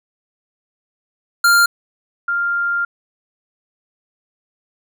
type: tone pair in turn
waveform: square / sine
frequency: 1396.9 / 1396.9 Hz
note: F6 / F6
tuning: 0 / 0 cents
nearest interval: unison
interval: 0 cents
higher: neither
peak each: -10 / -16 dBFS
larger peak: first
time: 1.44-1.66 / 2.28-2.85 s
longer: second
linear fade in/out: 5 ms
effects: none